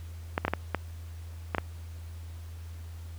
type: clicks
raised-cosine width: 0.5 ms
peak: -11 dBFS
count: 7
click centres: 0.379 / 0.45 / 0.481 / 0.536 / 0.747 / 1.548 / 1.583 s
effects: added 83 Hz sine -39 dBFS peak until 3.18 s + pink hiss -56 dBFS RMS until 3.18 s